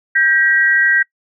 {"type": "tone pair together", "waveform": "sine", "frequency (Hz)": [1583, 1911], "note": ["G6", "A#6"], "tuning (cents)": [17, 43], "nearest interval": "minor third", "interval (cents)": 326, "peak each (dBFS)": -13, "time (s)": [0.15, 1.03], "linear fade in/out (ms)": 10, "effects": ["noise-tail reverb RT60 0.1 s tail -24 dB re dry"]}